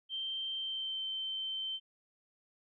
sine tone with pitch glide, 3136 to 3102 Hz, G7 to G7, 0 to -19 cents, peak -35 dBFS, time 0.09-1.8 s, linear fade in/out 50 ms, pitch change -19 cents, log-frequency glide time 0.55-1.02 s, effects none

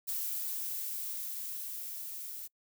violet noise with level ramp, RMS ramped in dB -35 to -43 dBFS, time 0.07-2.48 s, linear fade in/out 20 ms, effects noise-tail reverb RT60 0.1 s tail -26 dB re dry

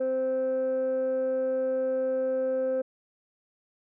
sine tone pair together, 260.6 / 521.2 Hz, C4 / C5, -7 / -7 cents, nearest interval octave, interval 1200 cents, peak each -33 / -23 dBFS, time 0-2.82 s, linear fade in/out 10 ms, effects tanh soft clip ceiling -22 dBFS

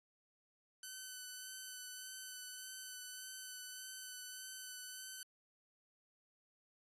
5% pulse tone with vibrato, 1512 Hz, F#6, 37 cents sharp, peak -36 dBFS, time 0.83-5.23 s, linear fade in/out 2 ms, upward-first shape sine, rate 1.7 Hz, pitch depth 17 cents each way, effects AAC 32 kbps

